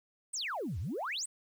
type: exponential two-way sweep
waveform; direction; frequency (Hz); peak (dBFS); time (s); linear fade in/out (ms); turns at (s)
sine; down then up; 9160 to 73.42 to 9160; -33; 0.33-1.26; 10; 0.79
effects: tanh soft clip ceiling -29 dBFS + 10-bit